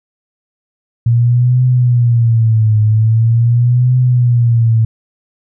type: tone with vibrato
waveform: sine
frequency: 116.54 Hz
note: A#2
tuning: in tune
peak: -7 dBFS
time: 1.06-4.85 s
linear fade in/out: 5 ms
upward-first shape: triangle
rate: 0.43 Hz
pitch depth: 150 cents each way
effects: none